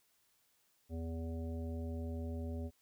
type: harmonic tone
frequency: 82 Hz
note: E2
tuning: 9 cents flat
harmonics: 1 / 3 / 5 / 7 / 9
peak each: -39 / -44 / -50 / -51 / -59 dBFS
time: 0.89-2.71 s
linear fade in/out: 50 ms
effects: white hiss -74 dBFS RMS until 2.81 s